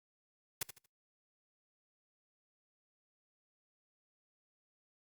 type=noise with echo; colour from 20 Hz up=white; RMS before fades=-35 dBFS; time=0.61-0.63 s; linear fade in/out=5 ms; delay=77 ms; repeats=3; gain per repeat=-11 dB; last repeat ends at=0.861 s; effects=noise-tail reverb RT60 0.3 s tail -26 dB re dry + Opus 48 kbps